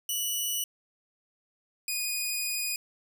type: tone pair in turn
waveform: 10% pulse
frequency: 2951 / 2472 Hz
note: F#7 / D#7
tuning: -5 / -12 cents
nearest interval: minor third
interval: 307 cents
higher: first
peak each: -20 dBFS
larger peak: neither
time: 0.09-0.64 / 1.88-2.76 s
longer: second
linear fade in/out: 2 ms
effects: none